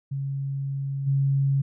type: tone with level steps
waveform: sine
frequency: 137.7 Hz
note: C#3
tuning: 11 cents flat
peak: -26 / -19 dBFS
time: 0.11-1.62 s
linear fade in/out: 10 ms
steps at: 1.06 s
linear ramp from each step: 20 ms
effects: none